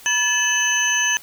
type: tone cluster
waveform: sine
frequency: 970 / 1724 / 2606 / 2987 / 6180 Hz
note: B5 / A6 / E7 / F#7 / G8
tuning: -31 / -36 / -20 / +16 / -26 cents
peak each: -29 / -21 / -25 / -24 / -21 dBFS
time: 0.06-1.17 s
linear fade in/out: 0 ms
effects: white hiss -44 dBFS RMS until 1.22 s